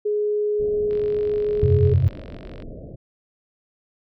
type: tone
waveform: sine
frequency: 418.3 Hz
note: G#4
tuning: 12 cents sharp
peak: -19 dBFS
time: 0.05-1.94 s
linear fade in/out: 10 ms
type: low-pass noise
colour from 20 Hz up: pink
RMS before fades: -37 dBFS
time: 0.59-2.96 s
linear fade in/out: 10 ms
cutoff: 660 Hz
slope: 96 dB/octave
type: click train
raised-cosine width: 0.3 ms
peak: -28 dBFS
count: 81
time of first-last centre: 0.91-2.623 s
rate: 46.7 Hz
type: chord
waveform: sine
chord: F suspended second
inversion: none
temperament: equal with one note detuned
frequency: 87.31 / 96.54 / 130.81 Hz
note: F2 / G2 / C3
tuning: 0 / -26 / 0 cents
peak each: -19 dBFS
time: 1.63-2.08 s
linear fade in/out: 0 ms
effects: none